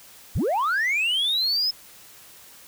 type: linear sweep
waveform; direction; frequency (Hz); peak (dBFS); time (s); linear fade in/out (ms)
sine; up; 36.3 to 5200; -18; 0.35-1.71; 10
effects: tanh soft clip ceiling -19 dBFS + white hiss -48 dBFS RMS until 2.67 s